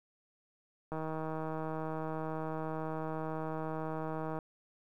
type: click train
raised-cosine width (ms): 1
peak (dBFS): -25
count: 549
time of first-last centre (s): 0.92-4.388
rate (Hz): 158
effects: 11-bit